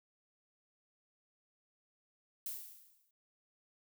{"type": "noise with exponential decay", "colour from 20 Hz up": "violet", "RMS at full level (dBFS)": -39, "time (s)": [2.46, 3.11], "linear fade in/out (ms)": 2, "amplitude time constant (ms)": 140, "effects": []}